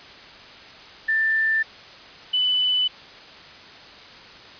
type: tone pair in turn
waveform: sine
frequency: 1777 / 2995 Hz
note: A6 / F#7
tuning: +17 / +20 cents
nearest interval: major sixth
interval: 903 cents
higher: second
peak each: -18 dBFS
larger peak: neither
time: 1.08-1.63 / 2.33-2.88 s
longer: neither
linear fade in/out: 10 ms
effects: white hiss -43 dBFS RMS until 4.59 s + resampled to 11025 Hz